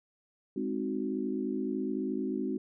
sine chord, Ab dominant seventh, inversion none, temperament equal, 207.7 / 261.6 / 311.1 / 370 Hz, Ab3 / C4 / Eb4 / Gb4, 0 / 0 / 0 / 0 cents, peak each -36 / -34 / -37 / -36 dBFS, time 0.56-2.58 s, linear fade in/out 5 ms, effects none

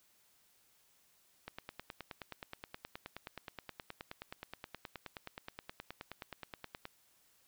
click train, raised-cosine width 0.3 ms, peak -27 dBFS, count 52, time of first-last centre 1.48-6.854 s, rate 9.49 Hz, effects white hiss -70 dBFS RMS until 7.47 s

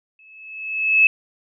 sine tone with exponential growth, 2597 Hz, E7, 26 cents flat, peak -8 dBFS, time 0.19-1.07 s, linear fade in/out 2 ms, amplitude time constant 190 ms, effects none

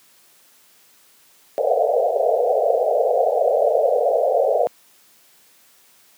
pink band-pass noise, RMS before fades -18 dBFS, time 1.58-4.67 s, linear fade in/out 0 ms, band 450 to 740 Hz, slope 96 dB/octave, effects white hiss -54 dBFS RMS until 6.17 s + high-pass 150 Hz 12 dB/octave

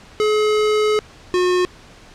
square tone pair in turn, 425.8 / 361.5 Hz, G#4 / F#4, +43 / -40 cents, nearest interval minor third, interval 283 cents, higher first, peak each -15 dBFS, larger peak neither, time 0.2-0.99 / 1.34-1.65 s, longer first, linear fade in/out 0 ms, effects pink hiss -44 dBFS RMS until 2.14 s + low-pass 6000 Hz 12 dB/octave

